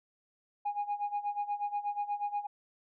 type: tone with tremolo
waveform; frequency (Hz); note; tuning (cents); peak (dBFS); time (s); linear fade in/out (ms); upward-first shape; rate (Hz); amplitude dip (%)
sine; 822; G#5; -18; -27; 0.65-2.47; 10; sine; 8.3; 85
effects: tanh soft clip ceiling -27 dBFS